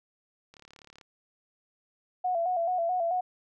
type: click train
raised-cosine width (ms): 0.2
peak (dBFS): -34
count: 18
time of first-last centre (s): 0.54-1.012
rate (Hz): 36
type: tone with vibrato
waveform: sine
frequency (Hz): 702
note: F5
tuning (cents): +9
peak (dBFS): -25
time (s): 2.24-3.21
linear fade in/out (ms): 10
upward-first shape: square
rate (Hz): 4.6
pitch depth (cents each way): 70
effects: none